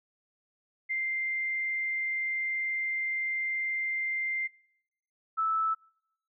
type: tone pair in turn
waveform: sine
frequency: 2093 / 1311.7 Hz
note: C7 / E6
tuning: 0 / -9 cents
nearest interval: minor sixth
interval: 809 cents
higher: first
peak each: -28 / -25 dBFS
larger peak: second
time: 0.89-4.48 / 5.37-5.75 s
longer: first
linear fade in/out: 20 ms
effects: noise-tail reverb RT60 0.8 s tail -26 dB re dry